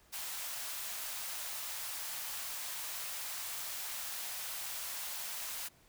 white high-pass noise, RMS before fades -41 dBFS, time 0.12-5.69 s, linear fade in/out 20 ms, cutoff 620 Hz, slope 24 dB/octave, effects pink hiss -65 dBFS RMS until 5.88 s

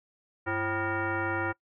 sine tone with frequency modulation, 535 Hz, C5, 38 cents sharp, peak -27 dBFS, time 0.46-1.53 s, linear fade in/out 20 ms, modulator 437 Hz, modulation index 3.1, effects noise-tail reverb RT60 0.1 s tail -22 dB re dry

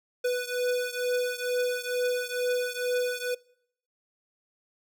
square beating tone pair, 493.9 / 496.1 Hz, B4 / B4, 0 / +8 cents, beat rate 2.2 Hz, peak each -29 / -31 dBFS, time 0.24-3.35 s, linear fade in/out 10 ms, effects noise-tail reverb RT60 0.7 s tail -24 dB re dry

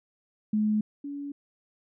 sine tone pair in turn, 213.1 / 284.5 Hz, G#3 / C#4, +45 / +45 cents, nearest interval perfect fourth, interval 500 cents, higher second, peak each -22 / -33 dBFS, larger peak first, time 0.53-0.81 / 1.04-1.32 s, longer neither, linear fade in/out 5 ms, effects none

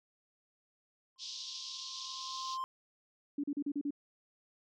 triangle tone with exponential growth, 1047 Hz, C6, 1 cent sharp, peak -32 dBFS, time 1.16-2.64 s, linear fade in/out 0 ms, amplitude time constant 320 ms
white band-pass noise, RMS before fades -44 dBFS, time 1.18-2.58 s, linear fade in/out 50 ms, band 3200 to 5700 Hz, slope 48 dB/octave
sine tone bursts, 287 Hz, D4, 40 cents flat, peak -32 dBFS, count 6, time 3.38-3.907 s, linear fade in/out 5 ms, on 57 ms, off 37 ms
effects none

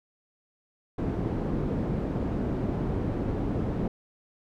white low-pass noise, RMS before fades -29 dBFS, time 0.98-3.88 s, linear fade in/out 5 ms, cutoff 290 Hz, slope 12 dB/octave, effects none

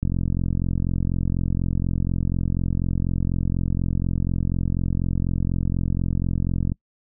click train, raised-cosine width 5 ms, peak -11 dBFS, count 296, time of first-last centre 0.03-6.719 s, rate 44.1 Hz, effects noise-tail reverb RT60 0.1 s tail -26 dB re dry

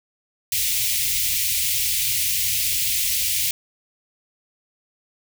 white band-stop noise, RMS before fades -22 dBFS, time 0.52-3.51 s, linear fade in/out 2 ms, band 130 to 2100 Hz, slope 48 dB/octave, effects none

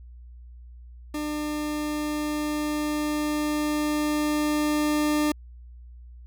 40% pulse tone with level ramp, 300 Hz, D4, 37 cents sharp, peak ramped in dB -27 to -20 dBFS, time 1.14-5.32 s, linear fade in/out 5 ms, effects added 60 Hz sine -42 dBFS peak until 6.26 s

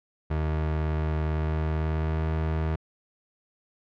30% pulse tone with pitch glide, 77.8 to 79.25 Hz, D#2 to D#2, 0 to +32 cents, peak -22 dBFS, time 0.3-2.76 s, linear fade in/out 10 ms, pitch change +32 cents, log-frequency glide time 1.3-2.32 s, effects low-pass 2000 Hz 12 dB/octave

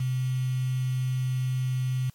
sine tone with quantisation, 128.4 Hz, C3, 32 cents flat, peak -24 dBFS, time 0-2.1 s, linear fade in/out 5 ms, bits 7, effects white hiss -63 dBFS RMS until 2.14 s + MP3 64 kbps

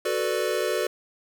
square chord, B minor seventh, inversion second, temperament equal, 370 / 440 / 493.9 / 587.3 Hz, F#4 / A4 / B4 / D5, 0 / 0 / 0 / 0 cents, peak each -30 dBFS, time 0.05-0.87 s, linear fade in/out 5 ms, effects none

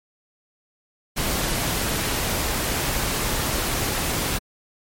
pink noise, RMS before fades -24 dBFS, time 1.16-4.39 s, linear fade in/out 20 ms, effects MP3 64 kbps

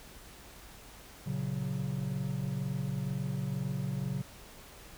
triangle chord, F# major, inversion first, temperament equal, 116.54 / 138.59 / 185 Hz, A#2 / C#3 / F#3, 0 / 0 / 0 cents, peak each -37 / -32 / -35 dBFS, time 1.26-4.22 s, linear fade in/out 10 ms, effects added 50 Hz sine -58 dBFS peak until 4.97 s + pink hiss -52 dBFS RMS until 4.97 s

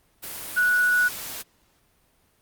sine tone in noise, 1471 Hz, F#6, 11 cents flat, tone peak -17 dBFS, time 0.56-1.09 s, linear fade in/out 20 ms, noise white, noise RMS -35 dBFS, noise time 0.22-1.43 s, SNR +15 dB, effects pink hiss -64 dBFS RMS until 2.41 s + Opus 32 kbps

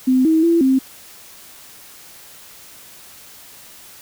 sine tone with pitch steps, 257.7 / 319.7 / 336.2 / 264.1 Hz, C4 / D#4 / E4 / C4, -26 / +47 / +34 / +16 cents, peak -11 dBFS, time 0.07-0.79 s, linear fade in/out 10 ms, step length 180 ms, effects white hiss -42 dBFS RMS until 4.01 s

